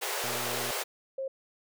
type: high-pass noise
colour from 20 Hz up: pink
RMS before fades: -33 dBFS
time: 0.01-0.84 s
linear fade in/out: 20 ms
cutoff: 380 Hz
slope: 96 dB/octave
type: click train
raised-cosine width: 1 ms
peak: -26 dBFS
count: 57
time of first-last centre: 0.24-0.707 s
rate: 120 Hz
type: tone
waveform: sine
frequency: 535 Hz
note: C5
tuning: 38 cents sharp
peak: -31 dBFS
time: 1.18-1.28 s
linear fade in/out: 5 ms
effects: none